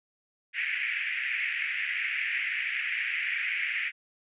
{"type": "band-pass noise", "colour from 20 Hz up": "white", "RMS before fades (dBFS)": -31, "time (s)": [0.53, 3.92], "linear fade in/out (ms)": 50, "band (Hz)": [1800, 2500], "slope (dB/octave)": 48, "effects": ["resampled to 8000 Hz"]}